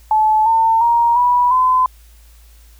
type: tone with pitch steps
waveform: sine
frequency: 865 / 901.2 / 938.9 / 978.2 / 1019.2 Hz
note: A5 / A5 / A#5 / B5 / C6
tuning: -30 / +41 / +12 / -17 / -46 cents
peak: -10 dBFS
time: 0.11-1.86 s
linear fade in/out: 2 ms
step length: 350 ms
effects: added 56 Hz sine -42 dBFS peak until 2.79 s + white hiss -52 dBFS RMS until 2.79 s